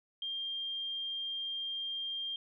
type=tone; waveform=sine; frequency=3197 Hz; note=G7; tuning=33 cents sharp; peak=-35 dBFS; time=0.22-2.36 s; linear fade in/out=2 ms; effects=none